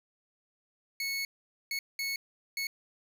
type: tone bursts at uneven times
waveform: 25% pulse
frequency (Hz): 2202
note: C#7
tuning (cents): -12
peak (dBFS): -28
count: 4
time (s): 1-1.25 / 1.71-1.79 / 1.99-2.16 / 2.57-2.67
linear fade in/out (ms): 2
effects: none